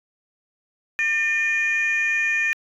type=tone pair together; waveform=sine; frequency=1805.7 / 2433 Hz; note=A6 / D#7; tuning=+44 / -39 cents; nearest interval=perfect fourth; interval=517 cents; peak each=-20 dBFS; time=0.99-2.53 s; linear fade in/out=0 ms; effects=tanh soft clip ceiling -15 dBFS